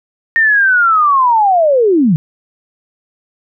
sine linear sweep, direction down, 1845 to 142.9 Hz, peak -7 dBFS, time 0.36-2.16 s, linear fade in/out 0 ms, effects none

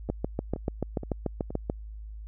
two click trains, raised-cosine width 2 ms, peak -23 / -14 dBFS, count 4 / 12, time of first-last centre 0.09-1.505 / 0.1-1.699 s, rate 2.12 / 6.88 Hz, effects added 53 Hz sine -38 dBFS peak until 2.27 s

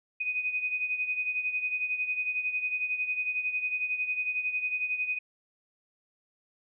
sine beating tone pair, 2493 / 2504 Hz, D#7 / D#7, +3 / +10 cents, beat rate 11 Hz, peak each -29 / -35 dBFS, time 0.2-5.19 s, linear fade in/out 10 ms, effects none

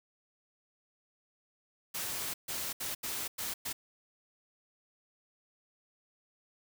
white noise bursts at uneven times, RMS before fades -37 dBFS, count 6, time 1.94-2.34 / 2.48-2.73 / 2.8-2.95 / 3.03-3.28 / 3.38-3.54 / 3.65-3.73 s, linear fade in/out 10 ms, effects none

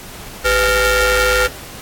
sawtooth ring-modulated tone, 446.9 Hz, A4, 27 cents sharp, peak -5 dBFS, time 0.44-1.48 s, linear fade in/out 20 ms, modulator 948 Hz, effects pink hiss -34 dBFS RMS until 1.81 s + AAC 64 kbps

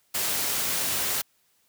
white noise, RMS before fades -27 dBFS, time 0.14-1.22 s, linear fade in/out 10 ms, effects white hiss -67 dBFS RMS until 1.68 s + high-pass 60 Hz 12 dB/octave

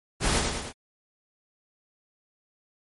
pink noise with echo, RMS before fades -24 dBFS, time 0.2-0.43 s, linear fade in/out 50 ms, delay 100 ms, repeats 3, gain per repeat -4 dB, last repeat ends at 0.73 s, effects MP3 48 kbps

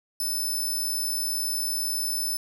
10% pulse tone, 5274 Hz, E8, in tune, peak -20 dBFS, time 0.2-2.37 s, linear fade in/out 2 ms, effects none

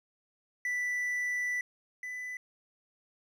triangle tone pair in turn, 1975.5 / 1996.1 Hz, B6 / B6, 0 / +18 cents, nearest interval unison, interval 18 cents, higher second, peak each -28 / -35 dBFS, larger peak first, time 0.65-1.61 / 2.03-2.37 s, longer first, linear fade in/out 2 ms, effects none

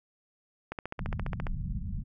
click train, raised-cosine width 0.5 ms, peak -20 dBFS, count 12, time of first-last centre 0.72-1.468 s, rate 14.7 Hz
pink low-pass noise, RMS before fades -34 dBFS, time 0.98-2.04 s, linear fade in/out 20 ms, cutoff 200 Hz, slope 48 dB/octave
effects none

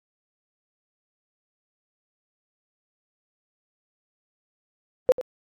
sine tone with echo, 508 Hz, B4, 49 cents sharp, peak -12 dBFS, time 5.09-5.12 s, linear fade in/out 0 ms, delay 92 ms, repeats 1, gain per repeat -14 dB, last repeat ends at 5.212 s, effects AAC 48 kbps

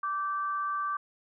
sine tone pair together, 1166.2 / 1550 Hz, D6 / G6, -13 / -20 cents, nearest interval perfect fourth, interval 493 cents, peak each -29 / -38 dBFS, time 0.03-0.97 s, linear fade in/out 5 ms, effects none

